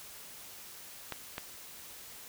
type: clicks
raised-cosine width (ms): 0.3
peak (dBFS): -20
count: 2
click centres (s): 1.123 / 1.381
effects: white hiss -49 dBFS RMS until 2.28 s